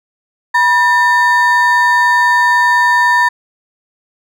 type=ring-modulated tone; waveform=triangle; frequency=1383 Hz; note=F6; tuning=17 cents flat; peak=-3 dBFS; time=0.54-3.29 s; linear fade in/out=10 ms; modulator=412 Hz; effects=none